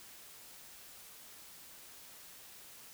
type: silence
effects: white hiss -54 dBFS RMS until 2.93 s